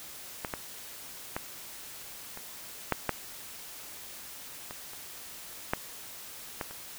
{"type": "clicks", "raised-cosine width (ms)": 0.5, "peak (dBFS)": [-17, -17, -16, -26, -10, -11, -25, -30, -11, -17, -28], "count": 11, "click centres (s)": [0.448, 0.538, 1.365, 2.374, 2.923, 3.093, 4.709, 4.934, 5.735, 6.612, 6.71], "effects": ["white hiss -45 dBFS RMS until 6.98 s"]}